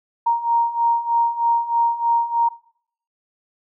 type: beating tone pair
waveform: sine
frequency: 932 / 935.2 Hz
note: A#5 / A#5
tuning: -1 / +5 cents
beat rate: 3.2 Hz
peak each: -21 / -18 dBFS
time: 0.26-2.49 s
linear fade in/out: 10 ms
effects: noise-tail reverb RT60 0.6 s tail -19 dB re dry